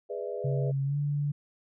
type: chord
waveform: sine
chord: E dominant seventh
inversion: first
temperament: just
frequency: 412 / 494.4 / 593.3 / 659.3 Hz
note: G#4 / B4 / D5 / E5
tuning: -14 / +2 / +18 / 0 cents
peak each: -36 / -36 / -39 / -41 dBFS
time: 0.09-0.72 s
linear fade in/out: 20 ms
type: tone with pitch glide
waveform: sine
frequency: 137 to 144.98 Hz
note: C#3 to D3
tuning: -20 to -22 cents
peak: -26 dBFS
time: 0.44-1.32 s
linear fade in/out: 10 ms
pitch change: +98 cents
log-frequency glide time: 0.84-0.97 s
effects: none